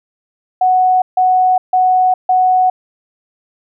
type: tone bursts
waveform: sine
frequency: 740 Hz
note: F#5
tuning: in tune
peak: -8 dBFS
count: 4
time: 0.61-2.7 s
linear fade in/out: 5 ms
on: 410 ms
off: 150 ms
effects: none